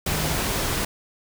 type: tone in noise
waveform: sine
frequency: 155.4 Hz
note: D#3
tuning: 2 cents flat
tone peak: -30 dBFS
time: 0.07-0.37 s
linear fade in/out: 5 ms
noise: pink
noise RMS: -25 dBFS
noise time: 0.06-0.85 s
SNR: -8 dB
effects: none